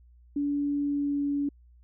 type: tone with pitch glide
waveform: sine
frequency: 286.9 to 285.1 Hz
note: D4 to C#4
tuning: -40 to +49 cents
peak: -25 dBFS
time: 0.36-1.49 s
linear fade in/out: 5 ms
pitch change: -11 cents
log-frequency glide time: 0.83-1.22 s
effects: added 60 Hz sine -53 dBFS peak until 1.83 s